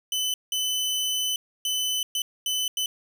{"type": "tone bursts at uneven times", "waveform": "sawtooth", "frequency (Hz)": 3018, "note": "F#7", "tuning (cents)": 34, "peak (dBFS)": -21, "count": 6, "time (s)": [[0.12, 0.34], [0.52, 1.36], [1.65, 2.03], [2.15, 2.22], [2.46, 2.68], [2.77, 2.86]], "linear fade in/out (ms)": 2, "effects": []}